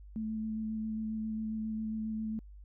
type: tone with vibrato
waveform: sine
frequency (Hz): 218.8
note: A3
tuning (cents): -9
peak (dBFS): -33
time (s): 0.16-2.39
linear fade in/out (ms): 0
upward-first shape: square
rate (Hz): 7.4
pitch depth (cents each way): 10
effects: added 50 Hz sine -48 dBFS peak until 2.64 s